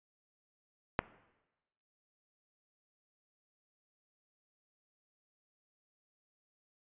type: click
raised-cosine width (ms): 0.5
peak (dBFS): -12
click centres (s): 0.991
effects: noise-tail reverb RT60 1.0 s tail -18 dB re dry + resampled to 8000 Hz